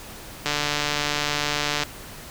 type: click train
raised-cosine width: 0.2 ms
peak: -6 dBFS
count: 203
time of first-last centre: 0.46-1.834 s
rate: 147 Hz
effects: pink hiss -40 dBFS RMS until 2.3 s